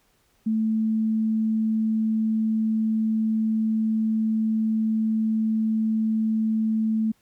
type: tone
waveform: sine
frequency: 220 Hz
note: A3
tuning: in tune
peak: -20 dBFS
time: 0.46-7.12 s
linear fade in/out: 10 ms
effects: pink hiss -65 dBFS RMS until 7.21 s